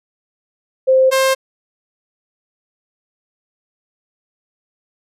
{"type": "tone pair in turn", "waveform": ["sine", "sawtooth"], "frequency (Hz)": [523.3, 530.3], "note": ["C5", "C5"], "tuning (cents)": [0, 23], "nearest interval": "unison", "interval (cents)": 23, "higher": "second", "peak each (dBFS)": -8, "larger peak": "neither", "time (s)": [[0.87, 1.11], [1.11, 1.35]], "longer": "neither", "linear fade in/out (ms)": 20, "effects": ["resampled to 32000 Hz"]}